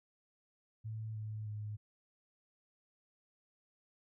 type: tone with pitch steps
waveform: sine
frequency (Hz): 110 / 107.8 / 105.64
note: A2 / A2 / G#2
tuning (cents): 0 / -35 / +30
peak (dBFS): -39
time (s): 0.84-1.77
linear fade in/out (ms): 20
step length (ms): 310
effects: none